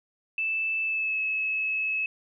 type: tone with pitch glide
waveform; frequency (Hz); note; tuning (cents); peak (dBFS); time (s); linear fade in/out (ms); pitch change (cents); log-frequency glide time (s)
sine; 2637 to 2587; E7 to E7; 0 to -33; -25; 0.38-2.06; 2; -33; 0.83-1.2
effects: none